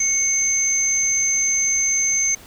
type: tone pair together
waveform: sine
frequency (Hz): 2200 / 6262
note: C#7 / G8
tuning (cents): -14 / -3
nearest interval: octave + tritone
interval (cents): 1811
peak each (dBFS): -25 / -17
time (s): 0-2.35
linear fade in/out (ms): 5
effects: pink hiss -44 dBFS RMS until 2.46 s